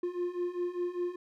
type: beating tone pair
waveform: triangle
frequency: 350.4 / 355.4 Hz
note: F4 / F4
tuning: +6 / +30 cents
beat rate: 5 Hz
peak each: -34 / -31 dBFS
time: 0.03-1.16 s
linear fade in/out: 5 ms
effects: none